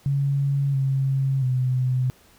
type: tone with pitch steps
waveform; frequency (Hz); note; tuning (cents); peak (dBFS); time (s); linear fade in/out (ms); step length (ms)
sine; 139.6 / 135.1 / 127.7; C#3 / C#3 / C3; +13 / -44 / -42; -19; 0.06-2.1; 0; 680
effects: pink hiss -55 dBFS RMS until 2.38 s